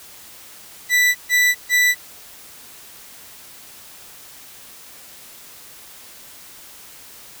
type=tone bursts; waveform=40% pulse; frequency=1975.5 Hz; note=B6; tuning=in tune; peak=-12 dBFS; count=3; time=0.89-1.95 s; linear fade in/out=50 ms; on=260 ms; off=140 ms; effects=white hiss -42 dBFS RMS until 7.4 s